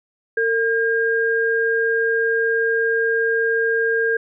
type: tone pair together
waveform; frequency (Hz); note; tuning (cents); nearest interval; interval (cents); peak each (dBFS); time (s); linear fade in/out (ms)
sine; 454.2 / 1613; A#4 / G6; -45 / +49; octave + minor seventh; 2194; -19; 0.37-4.17; 5
effects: none